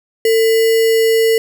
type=tone with sample-and-hold; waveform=sine; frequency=449.8 Hz; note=A4; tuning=38 cents sharp; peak=-9 dBFS; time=0.25-1.38 s; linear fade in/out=2 ms; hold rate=2450 Hz; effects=none